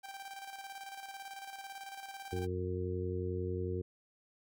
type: tone with tremolo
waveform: sawtooth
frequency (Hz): 784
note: G5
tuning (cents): 0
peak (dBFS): -39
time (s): 0.03-2.47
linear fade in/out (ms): 20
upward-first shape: square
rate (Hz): 18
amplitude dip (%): 50
type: harmonic tone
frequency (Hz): 91.2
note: F#2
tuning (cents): -24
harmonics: 1 / 2 / 3 / 4 / 5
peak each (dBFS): -37 / -44 / -46 / -39 / -41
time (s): 2.32-3.82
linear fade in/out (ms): 10
effects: none